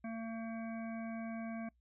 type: harmonic tone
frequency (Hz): 226.2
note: A3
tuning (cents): +48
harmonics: 1 / 3 / 5 / 7 / 9 / 10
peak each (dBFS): -40 / -47 / -55 / -55 / -63 / -55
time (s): 0.04-1.69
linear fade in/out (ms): 5
effects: noise-tail reverb RT60 0.1 s tail -23 dB re dry + added 60 Hz sine -70 dBFS peak until 1.8 s